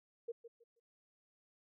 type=tone with echo; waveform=sine; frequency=466.2 Hz; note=A#4; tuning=in tune; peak=-38 dBFS; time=0.28-0.32 s; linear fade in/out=10 ms; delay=160 ms; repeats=3; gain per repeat=-12 dB; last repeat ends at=0.8 s; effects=none